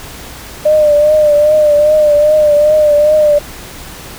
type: tone with vibrato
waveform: sine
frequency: 601 Hz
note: D5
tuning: 40 cents sharp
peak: -5 dBFS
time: 0.65-3.39 s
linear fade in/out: 10 ms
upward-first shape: triangle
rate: 2.5 Hz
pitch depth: 51 cents each way
effects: added 60 Hz sine -39 dBFS peak until 4.18 s + pink hiss -30 dBFS RMS until 4.18 s